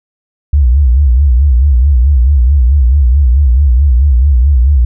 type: tone with vibrato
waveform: sine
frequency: 66.1 Hz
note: C2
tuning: 18 cents sharp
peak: -4 dBFS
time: 0.53-4.85 s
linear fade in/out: 5 ms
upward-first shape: sine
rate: 4.6 Hz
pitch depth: 190 cents each way
effects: none